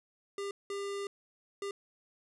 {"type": "tone bursts at uneven times", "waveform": "square", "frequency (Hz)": 399.9, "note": "G4", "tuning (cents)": 35, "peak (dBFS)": -36, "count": 3, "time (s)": [[0.38, 0.51], [0.7, 1.07], [1.62, 1.71]], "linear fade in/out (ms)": 2, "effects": ["resampled to 24000 Hz", "13-bit"]}